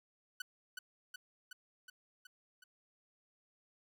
sawtooth tone with echo, 1491 Hz, F#6, 13 cents sharp, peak -35 dBFS, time 0.4-0.42 s, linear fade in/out 5 ms, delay 370 ms, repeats 6, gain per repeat -3 dB, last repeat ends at 2.64 s, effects none

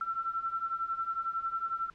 sine beating tone pair, 1337 / 1348 Hz, E6 / E6, +24 / +38 cents, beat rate 11 Hz, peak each -36 / -33 dBFS, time 0.01-1.9 s, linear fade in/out 2 ms, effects pink hiss -62 dBFS RMS until 1.94 s + low-pass 4000 Hz 12 dB/octave

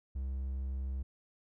triangle tone, 66.2 Hz, C2, 21 cents sharp, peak -32 dBFS, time 0.15-1.03 s, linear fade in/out 10 ms, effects none

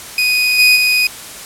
30% pulse tone with level steps, 2489 Hz, D#7, in tune, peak -9 / -4 / -8 dBFS, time 0.18-1.07 s, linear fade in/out 2 ms, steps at 0.58 / 0.75 s, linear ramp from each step 20 ms, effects white hiss -31 dBFS RMS until 1.45 s + low-pass 12000 Hz 12 dB/octave

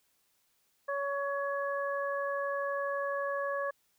harmonic tone, 561 Hz, C#5, 21 cents sharp, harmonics 1 / 2 / 3, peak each -33 / -36 / -38 dBFS, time 0.88-3.71 s, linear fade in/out 10 ms, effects white hiss -73 dBFS RMS until 3.98 s

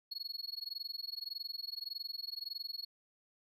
triangle tone with amplitude modulation, 4341 Hz, C#8, 37 cents flat, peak -35 dBFS, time 0.11-2.85 s, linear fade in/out 10 ms, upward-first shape sine, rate 21.7 Hz, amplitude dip 100%, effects none

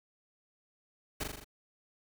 pink noise with echo, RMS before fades -35 dBFS, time 1.2-1.24 s, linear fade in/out 10 ms, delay 41 ms, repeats 5, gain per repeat -3 dB, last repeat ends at 1.445 s, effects none

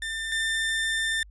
30% pulse tone pair in turn, 1793 / 1793 Hz, A6 / A6, +32 / +32 cents, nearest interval unison, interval 0 cents, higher neither, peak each -27 / -22 dBFS, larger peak second, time 0.02-0.32 / 0.32-1.23 s, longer second, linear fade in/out 2 ms, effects added 50 Hz sine -46 dBFS peak until 1.3 s + resampled to 24000 Hz

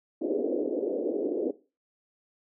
pink band-pass noise, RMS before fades -29 dBFS, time 0.21-1.51 s, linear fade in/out 5 ms, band 280 to 540 Hz, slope 48 dB/octave, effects noise-tail reverb RT60 0.3 s tail -17 dB re dry

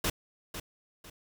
pink noise with echo, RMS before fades -29 dBFS, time 0.04-0.1 s, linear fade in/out 5 ms, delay 500 ms, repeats 2, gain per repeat -10 dB, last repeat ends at 1.1 s, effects none

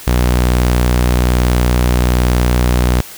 sawtooth tone, 61.2 Hz, B1, 15 cents flat, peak -6 dBFS, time 0.07-3.01 s, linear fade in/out 5 ms, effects white hiss -33 dBFS RMS until 3.17 s

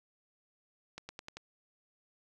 accelerating click train, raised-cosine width 0.2 ms, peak -26 dBFS, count 5, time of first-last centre 0.98-1.37 s, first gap 110 ms, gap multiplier 0.92, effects none

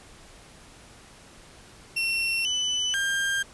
35% pulse tone with pitch steps, 2717 / 2998 / 1597 Hz, F7 / F#7 / G6, -48 / +22 / +32 cents, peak -22 dBFS, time 1.96-3.43 s, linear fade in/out 10 ms, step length 490 ms, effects pink hiss -50 dBFS RMS until 3.53 s + resampled to 24000 Hz

